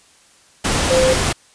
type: tone in noise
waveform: sine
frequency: 518 Hz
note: C5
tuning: 17 cents flat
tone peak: -12 dBFS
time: 0.9-1.14 s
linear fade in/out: 10 ms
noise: pink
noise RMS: -18 dBFS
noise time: 0.64-1.33 s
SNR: +3 dB
effects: white hiss -51 dBFS RMS until 1.54 s + resampled to 22050 Hz